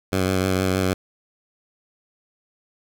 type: tone with vibrato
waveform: 10% pulse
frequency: 93.9 Hz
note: F#2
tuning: 26 cents sharp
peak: -11 dBFS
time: 0.12-0.94 s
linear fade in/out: 10 ms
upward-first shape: square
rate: 6.4 Hz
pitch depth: 19 cents each way
effects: none